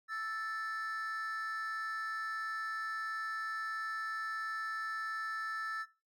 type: tone pair together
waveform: triangle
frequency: 1318.5 / 1760 Hz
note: E6 / A6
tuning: 0 / 0 cents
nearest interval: perfect fourth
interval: 500 cents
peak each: -36 / -36 dBFS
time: 0.08-5.86 s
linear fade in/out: 50 ms
effects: noise-tail reverb RT60 0.3 s tail -18 dB re dry + tanh soft clip ceiling -31 dBFS